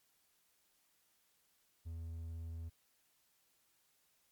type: tone with vibrato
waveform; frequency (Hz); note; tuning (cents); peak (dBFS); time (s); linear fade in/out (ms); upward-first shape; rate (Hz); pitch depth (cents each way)
triangle; 82.41; E2; 0; -40; 1.85-2.7; 20; sine; 18; 9
effects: white hiss -75 dBFS RMS until 4.31 s + MP3 96 kbps